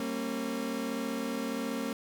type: tone cluster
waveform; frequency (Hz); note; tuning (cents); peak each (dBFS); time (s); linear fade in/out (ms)
30% pulse; 196 / 230.9 / 272.3; G3 / A#3 / C#4; 0 / -16 / -31; -39 / -32 / -33; 0-1.93; 2
effects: none